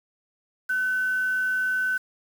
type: tone with quantisation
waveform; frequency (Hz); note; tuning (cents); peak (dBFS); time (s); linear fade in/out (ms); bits
sine; 1513; F#6; +38; -22; 0.69-1.98; 10; 7
effects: none